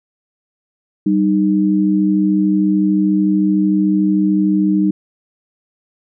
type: tone pair together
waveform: sine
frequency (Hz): 193.9 / 307.4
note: G3 / D#4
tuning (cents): -19 / -21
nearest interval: minor sixth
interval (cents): 798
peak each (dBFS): -14 / -14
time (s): 1.06-4.91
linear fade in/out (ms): 5
effects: none